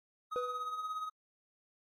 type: tone with tremolo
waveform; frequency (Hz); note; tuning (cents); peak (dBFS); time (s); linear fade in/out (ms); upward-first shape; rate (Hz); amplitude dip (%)
triangle; 1260; D#6; +21; -32; 0.31-1.1; 20; triangle; 17; 60
type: tone with exponential decay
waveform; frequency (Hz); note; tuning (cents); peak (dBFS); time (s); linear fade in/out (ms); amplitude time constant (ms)
triangle; 493.9; B4; 0; -30; 0.36-0.87; 0; 110
effects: AAC 64 kbps